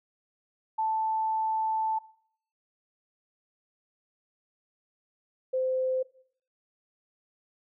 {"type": "tone pair in turn", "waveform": "sine", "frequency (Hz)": [880, 517.2], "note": ["A5", "C5"], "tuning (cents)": [0, -20], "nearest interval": "major sixth", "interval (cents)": 920, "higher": "first", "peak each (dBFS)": -25, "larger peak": "neither", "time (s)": [[0.78, 1.99], [5.53, 6.03]], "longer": "first", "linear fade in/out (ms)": 10, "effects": ["noise-tail reverb RT60 0.6 s tail -20 dB re dry"]}